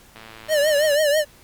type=click train; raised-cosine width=0.3 ms; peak=-24 dBFS; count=88; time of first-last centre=0.16-0.944 s; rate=111 Hz
type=tone with vibrato; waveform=square; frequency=597 Hz; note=D5; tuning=28 cents sharp; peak=-16 dBFS; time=0.48-1.25 s; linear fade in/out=50 ms; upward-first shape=triangle; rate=6.1 Hz; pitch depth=110 cents each way
effects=pink hiss -50 dBFS RMS until 1.43 s + MP3 96 kbps